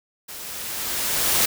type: noise with level ramp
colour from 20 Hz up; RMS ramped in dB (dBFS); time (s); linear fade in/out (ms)
white; -37 to -18; 0.28-1.46; 10
effects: none